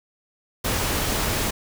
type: noise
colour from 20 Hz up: pink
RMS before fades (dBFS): -24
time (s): 0.64-1.51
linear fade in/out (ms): 10
effects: none